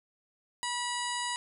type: harmonic tone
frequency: 971 Hz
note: B5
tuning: 30 cents flat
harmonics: 1 / 2 / 3 / 4 / 5 / 7 / 8 / 9 / 10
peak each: -35 / -38 / -40 / -41 / -42 / -43 / -44 / -45 / -45 dBFS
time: 0.63-1.36 s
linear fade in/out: 0 ms
effects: none